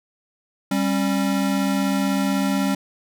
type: tone pair together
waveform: square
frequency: 196 / 272 Hz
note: G3 / C#4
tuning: 0 / -33 cents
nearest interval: tritone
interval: 567 cents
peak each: -22 / -23 dBFS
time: 0.71-2.75 s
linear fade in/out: 5 ms
effects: none